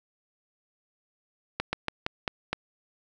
slowing click train, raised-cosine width 0.3 ms, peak -11 dBFS, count 6, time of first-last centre 1.6-2.53 s, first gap 130 ms, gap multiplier 1.18, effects none

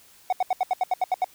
triangle tone bursts, 740 Hz, F#5, in tune, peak -17 dBFS, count 10, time 0.3-1.244 s, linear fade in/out 2 ms, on 26 ms, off 76 ms, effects white hiss -54 dBFS RMS until 1.34 s

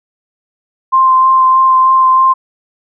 sine tone with vibrato, 1046 Hz, C6, 1 cent flat, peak -5 dBFS, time 0.92-2.34 s, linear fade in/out 20 ms, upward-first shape sine, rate 3.2 Hz, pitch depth 11 cents each way, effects none

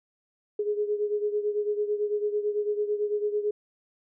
sine beating tone pair, 415.3 / 424.3 Hz, G#4 / G#4, 0 / +37 cents, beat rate 9 Hz, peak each -26 / -31 dBFS, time 0.59-3.51 s, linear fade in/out 5 ms, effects none

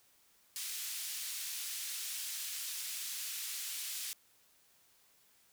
white band-pass noise, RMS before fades -41 dBFS, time 0.56-4.13 s, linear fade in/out 0 ms, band 2500 to 13000 Hz, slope 12 dB/octave, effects white hiss -68 dBFS RMS until 5.52 s

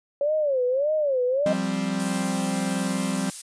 sine tone with vibrato, 555 Hz, C#5, 2 cents sharp, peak -20 dBFS, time 0.21-1.53 s, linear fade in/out 2 ms, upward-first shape sine, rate 1.7 Hz, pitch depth 200 cents each way
45% pulse chord, F suspended second, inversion none, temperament equal, 174.61 / 196 / 261.6 Hz, F3 / G3 / C4, 0 / 0 / 0 cents, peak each -30 / -27 / -29 dBFS, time 1.46-3.3 s, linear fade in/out 2 ms
violet noise, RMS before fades -30 dBFS, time 1.99-3.42 s, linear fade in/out 10 ms
effects resampled to 22050 Hz

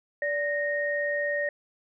sine tone pair together, 581.5 / 1858 Hz, D5 / A#6, -17 / -6 cents, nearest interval octave + minor sixth, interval 2011 cents, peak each -28 dBFS, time 0.22-1.49 s, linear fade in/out 2 ms, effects none

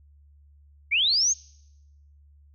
sine linear sweep, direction up, 2127 to 6645 Hz, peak -19 dBFS, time 0.91-1.34 s, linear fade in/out 20 ms, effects noise-tail reverb RT60 0.9 s tail -25 dB re dry + added 72 Hz sine -52 dBFS peak until 2.54 s

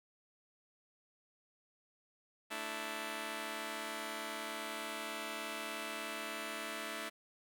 5% pulse chord, A suspended fourth, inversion none, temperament just, 220 / 293.3 / 330 Hz, A3 / D4 / E4, 0 / -2 / +2 cents, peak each -34 dBFS, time 2.5-7.1 s, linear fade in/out 20 ms, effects none

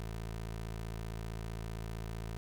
20% pulse tone, 55.4 Hz, A1, 13 cents sharp, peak -34 dBFS, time 0-2.37 s, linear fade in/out 0 ms, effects none

